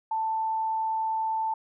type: tone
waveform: sine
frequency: 885 Hz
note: A5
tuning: 10 cents sharp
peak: -25 dBFS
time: 0.11-1.54 s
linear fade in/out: 5 ms
effects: none